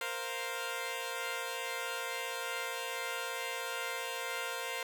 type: chord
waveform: 10% pulse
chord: Bb suspended second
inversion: none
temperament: equal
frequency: 466.2 / 523.3 / 698.5 Hz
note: Bb4 / C5 / F5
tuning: 0 / 0 / 0 cents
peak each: -32 / -31 / -34 dBFS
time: 0.01-4.83 s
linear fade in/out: 2 ms
effects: none